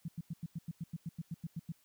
sine tone bursts, 164.81 Hz, E3, in tune, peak -36 dBFS, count 14, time 0.05-1.721 s, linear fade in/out 5 ms, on 33 ms, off 93 ms, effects white hiss -70 dBFS RMS until 1.84 s

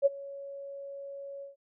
sine tone with ADSR envelope, 557 Hz, C#5, 8 cents sharp, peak -17 dBFS, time 0.02-1.56 s, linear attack 38 ms, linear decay 25 ms, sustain -22 dB, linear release 140 ms, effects none

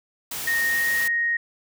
white noise, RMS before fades -31 dBFS, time 0.31-1.08 s, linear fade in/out 5 ms
sine tone with pitch glide, 1856 to 1870 Hz, A#6 to A#6, -8 to +5 cents, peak -20 dBFS, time 0.47-1.37 s, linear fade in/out 5 ms, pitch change +13 cents, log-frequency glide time 0.69-0.91 s
effects none

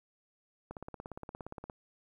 click train, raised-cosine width 1 ms, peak -28 dBFS, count 18, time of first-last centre 0.71-1.698 s, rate 17.2 Hz, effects 11-bit

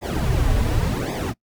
brown noise with flanger, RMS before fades -21 dBFS, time 0.01-1.34 s, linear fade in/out 50 ms, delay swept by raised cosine 0.69 to 5.79 ms, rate 0.9 Hz, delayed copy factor -1, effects noise-tail reverb RT60 0.1 s tail -23 dB re dry

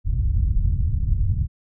white low-pass noise, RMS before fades -20 dBFS, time 0.04-1.48 s, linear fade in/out 50 ms, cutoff 100 Hz, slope 24 dB/octave, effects none

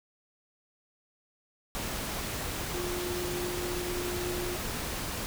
sine tone in noise, 355.5 Hz, F4, 31 cents sharp, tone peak -34 dBFS, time 2.74-4.56 s, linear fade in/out 0 ms, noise pink, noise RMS -35 dBFS, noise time 1.75-5.26 s, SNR -2 dB, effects none

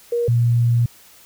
sine tone pair in turn, 474.2 / 118.55 Hz, A#4 / A#2, +30 / +30 cents, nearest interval 2 octaves, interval 2400 cents, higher first, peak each -17 / -13 dBFS, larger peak second, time 0.12-0.28 / 0.28-0.86 s, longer second, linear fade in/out 5 ms, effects white hiss -48 dBFS RMS until 1.25 s

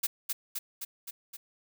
blue noise with echo, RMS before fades -28 dBFS, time 0.03-0.07 s, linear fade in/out 10 ms, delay 260 ms, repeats 5, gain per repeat -3 dB, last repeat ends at 1.37 s, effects none

